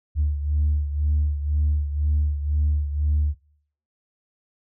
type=beating tone pair; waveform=sine; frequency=73.8 / 75.8 Hz; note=D2 / D#2; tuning=+9 / -45 cents; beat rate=2 Hz; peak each=-19 / -25 dBFS; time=0.15-3.35 s; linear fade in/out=50 ms; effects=noise-tail reverb RT60 0.6 s tail -24 dB re dry + tanh soft clip ceiling -14 dBFS